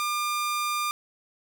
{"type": "tone", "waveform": "sawtooth", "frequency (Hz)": 1200, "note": "D6", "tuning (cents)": 37, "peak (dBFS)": -22, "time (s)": [0, 0.91], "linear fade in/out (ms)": 0, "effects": []}